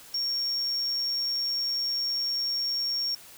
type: tone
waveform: sine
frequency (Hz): 5530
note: F8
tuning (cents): -18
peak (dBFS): -24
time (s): 0.14-3.15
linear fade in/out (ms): 5
effects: tanh soft clip ceiling -24 dBFS + white hiss -49 dBFS RMS until 3.37 s